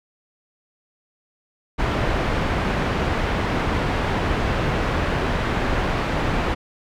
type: low-pass noise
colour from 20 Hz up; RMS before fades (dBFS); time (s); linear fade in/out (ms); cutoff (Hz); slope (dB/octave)
pink; -22; 1.78-6.55; 20; 2200; 12
effects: none